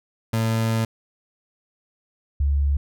30% pulse / sine tone pair in turn, 112.4 / 70.81 Hz, A2 / C#2, +37 / +37 cents, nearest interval minor sixth, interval 800 cents, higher first, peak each -17 dBFS, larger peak neither, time 0.33-0.85 / 2.4-2.77 s, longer first, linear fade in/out 5 ms, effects none

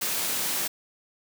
white high-pass noise, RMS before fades -28 dBFS, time 0.01-0.68 s, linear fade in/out 10 ms, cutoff 140 Hz, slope 12 dB/octave, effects none

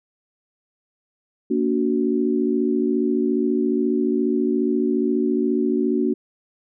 sine chord, Bb augmented, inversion none, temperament equal with one note detuned, 233.1 / 287.6 / 370 Hz, Bb3 / D4 / F#4, 0 / -36 / 0 cents, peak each -22 dBFS, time 1.5-6.14 s, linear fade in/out 10 ms, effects none

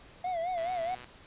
triangle tone with vibrato, 698.5 Hz, F5, in tune, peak -28 dBFS, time 0.24-0.95 s, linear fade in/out 5 ms, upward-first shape sine, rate 4.7 Hz, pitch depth 110 cents each way
click train, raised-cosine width 0.3 ms, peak -31 dBFS, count 58, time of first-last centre 0.58-1.043 s, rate 123 Hz
effects pink hiss -54 dBFS RMS until 1.26 s + resampled to 8000 Hz

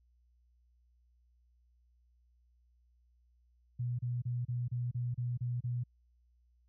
sine tone bursts, 122 Hz, B2, 21 cents flat, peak -32 dBFS, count 9, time 3.79-5.838 s, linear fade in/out 10 ms, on 200 ms, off 31 ms, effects added 60 Hz sine -66 dBFS peak until 6.68 s

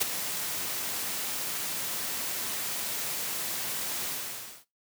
white noise with ADSR envelope, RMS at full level -23 dBFS, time 0-4.65 s, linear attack 17 ms, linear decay 16 ms, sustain -10 dB, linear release 580 ms, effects noise-tail reverb RT60 0.2 s tail -18 dB re dry + high-pass 100 Hz 12 dB/octave

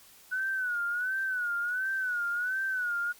sine tone with vibrato, 1480 Hz, F#6, in tune, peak -28 dBFS, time 0.31-3.13 s, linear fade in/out 20 ms, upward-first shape sine, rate 1.4 Hz, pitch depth 97 cents each way, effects white hiss -56 dBFS RMS until 3.19 s + Opus 48 kbps

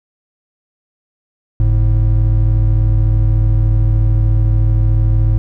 triangle tone pair together, 48.18 / 107.9 Hz, G1 / A2, -29 / -33 cents, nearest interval octave + major second, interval 1396 cents, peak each -10 dBFS, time 1.6-5.38 s, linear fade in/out 0 ms, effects none

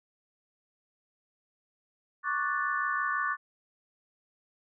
sine chord, D major seventh, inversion third, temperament equal, 1108.7 / 1174.7 / 1480 / 1760 Hz, C#6 / D6 / F#6 / A6, 0 / 0 / 0 / 0 cents, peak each -33 dBFS, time 2.23-3.37 s, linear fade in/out 50 ms, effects none

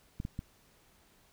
clicks, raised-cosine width 5 ms, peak -24 dBFS, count 3, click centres 0.201 / 0.251 / 0.391 s, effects pink hiss -65 dBFS RMS until 1.32 s

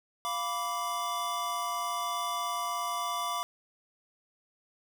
square chord, B diminished, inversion second, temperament equal with one note detuned, 698.5 / 987.8 / 1164.5 Hz, F5 / B5 / D6, 0 / 0 / -15 cents, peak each -38 / -37 / -34 dBFS, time 0.25-3.43 s, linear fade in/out 0 ms, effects none

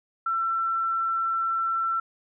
sine tone, 1344 Hz, E6, 33 cents sharp, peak -23 dBFS, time 0.26-2 s, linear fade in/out 5 ms, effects none

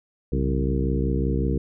harmonic tone with a mistuned harmonic, 65.41 Hz, C2, in tune, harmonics 1 / 2 / 3 / 4 / 5 / 6 / 7, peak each -24 / -27 / -29 / -30 / -31 / -32 / -32 dBFS, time 0.32-1.58 s, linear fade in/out 5 ms, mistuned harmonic 2, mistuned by +110 cents, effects none

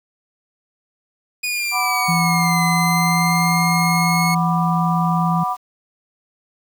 sawtooth exponential two-way sweep, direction down then up, 2474 to 2050 to 2183 Hz, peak -17 dBFS, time 1.43-4.35 s, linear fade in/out 10 ms, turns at 2.63 s
sine chord, B minor, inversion second, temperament just, 740.8 / 987.8 / 1185.3 Hz, F#5 / B5 / D6, +2 / 0 / +16 cents, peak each -23 dBFS, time 1.71-5.57 s, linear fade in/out 50 ms
sine tone, 168.6 Hz, E3, 39 cents sharp, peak -17 dBFS, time 2.08-5.44 s, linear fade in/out 10 ms
effects 7-bit

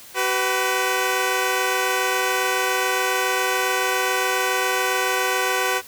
10% pulse tone pair together, 380 / 497.6 Hz, F#4 / B4, +46 / +13 cents, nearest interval perfect fourth, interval 467 cents, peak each -14 dBFS, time 0.14-5.82 s, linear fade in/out 50 ms, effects white hiss -43 dBFS RMS until 5.87 s

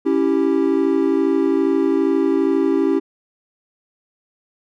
triangle chord, C# diminished, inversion none, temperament equal, 277.2 / 329.6 / 392 Hz, C#4 / E4 / G4, 0 / 0 / 0 cents, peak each -17 dBFS, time 0.05-3 s, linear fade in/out 20 ms, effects none

